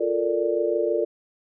sine chord, Bb major seventh, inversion second, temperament equal, 349.2 / 440 / 466.2 / 587.3 Hz, F4 / A4 / Bb4 / D5, 0 / 0 / 0 / 0 cents, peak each -26 dBFS, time 0-1.05 s, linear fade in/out 10 ms, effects none

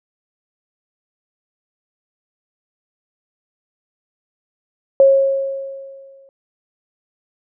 sine tone with exponential decay, 544 Hz, C#5, 33 cents flat, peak -5 dBFS, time 5-6.29 s, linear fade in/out 1 ms, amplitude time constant 280 ms, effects none

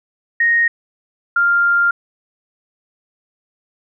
sine tone pair in turn, 1864.7 / 1396.9 Hz, A#6 / F6, 0 / 0 cents, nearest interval perfect fourth, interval 500 cents, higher first, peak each -11 dBFS, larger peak neither, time 0.4-0.68 / 1.36-1.91 s, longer second, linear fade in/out 5 ms, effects none

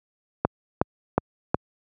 click train, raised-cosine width 1 ms, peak -4 dBFS, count 4, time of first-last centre 0.45-1.545 s, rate 2.74 Hz, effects high-pass 80 Hz 12 dB/octave

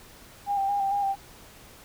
sine tone with vibrato, 797 Hz, G5, 28 cents sharp, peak -23 dBFS, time 0.46-1.16 s, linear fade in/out 50 ms, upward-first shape square, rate 4.4 Hz, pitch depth 26 cents each way, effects pink hiss -50 dBFS RMS until 1.84 s

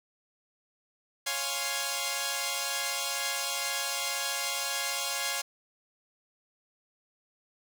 5% pulse chord, Db major seventh, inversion none, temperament equal, 554.4 / 698.5 / 830.6 / 1046.5 Hz, Db5 / F5 / Ab5 / C6, 0 / 0 / 0 / 0 cents, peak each -24 dBFS, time 1.26-5.42 s, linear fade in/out 10 ms, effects none

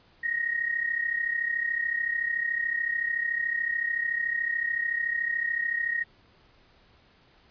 sine tone pair together, 1866.3 / 1900 Hz, A#6 / A#6, +2 / +33 cents, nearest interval unison, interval 31 cents, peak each -27 / -31 dBFS, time 0.23-6.04 s, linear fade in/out 10 ms, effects pink hiss -60 dBFS RMS until 7.5 s + resampled to 11025 Hz

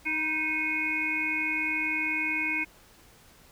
harmonic tone with a mistuned harmonic, 311.1 Hz, D#4, in tune, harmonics 1 / 3 / 5 / 7 / 8, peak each -36 / -41 / -39 / -29 / -30 dBFS, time 0.05-2.65 s, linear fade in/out 20 ms, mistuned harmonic 3, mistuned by +42 cents, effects pink hiss -56 dBFS RMS until 3.51 s

